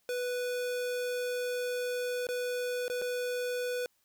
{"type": "tone with dropouts", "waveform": "square", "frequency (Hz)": 493.9, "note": "B4", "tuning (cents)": 0, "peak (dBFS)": -32, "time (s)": [0.09, 3.86], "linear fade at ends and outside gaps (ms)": 1, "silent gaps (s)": [[2.269, 2.288], [2.881, 2.899], [3.016, 3.02]], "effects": ["white hiss -73 dBFS RMS until 4.04 s"]}